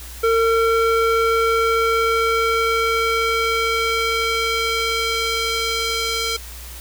square tone with band-pass filter sweep, 454.4 Hz, A#4, 44 cents flat, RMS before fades -19 dBFS, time 0.23-6.37 s, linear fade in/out 10 ms, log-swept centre 990 to 4200 Hz, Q 0.97, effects added 60 Hz sine -35 dBFS peak until 6.8 s + white hiss -38 dBFS RMS until 6.8 s

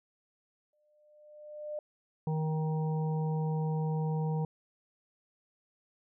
sine tone with exponential growth, 600 Hz, D5, 37 cents sharp, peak -33 dBFS, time 0.73-1.79 s, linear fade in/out 2 ms, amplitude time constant 230 ms
harmonic tone, 156.8 Hz, D#3, 14 cents sharp, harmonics 1 / 3 / 5 / 6, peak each -29 / -39 / -43 / -45 dBFS, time 2.27-4.45 s, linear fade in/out 2 ms
effects none

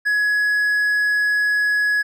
triangle tone, 1681 Hz, G#6, 20 cents sharp, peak -14 dBFS, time 0.05-2.03 s, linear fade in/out 20 ms, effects none

